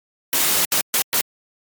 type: noise bursts at uneven times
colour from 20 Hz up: white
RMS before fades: -18 dBFS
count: 4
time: 0.33-0.65 / 0.72-0.81 / 0.94-1.02 / 1.13-1.21 s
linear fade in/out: 0 ms
effects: high-pass 150 Hz 12 dB/octave + MP3 96 kbps